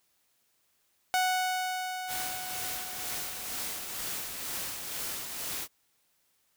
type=tone with exponential decay; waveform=sawtooth; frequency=740 Hz; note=F#5; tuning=in tune; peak=-20 dBFS; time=1.14-4.41 s; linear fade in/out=0 ms; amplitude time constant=710 ms
type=noise with tremolo; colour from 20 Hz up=white; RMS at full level=-35 dBFS; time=2.07-5.68 s; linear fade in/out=50 ms; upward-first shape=sine; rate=2.1 Hz; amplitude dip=40%
effects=white hiss -72 dBFS RMS until 6.56 s